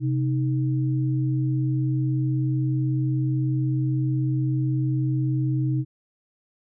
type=tone pair together; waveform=sine; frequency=130.81 / 311.1 Hz; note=C3 / D#4; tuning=0 / 0 cents; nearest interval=octave + minor third; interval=1500 cents; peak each=-21 / -28 dBFS; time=0-5.85 s; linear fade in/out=50 ms; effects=none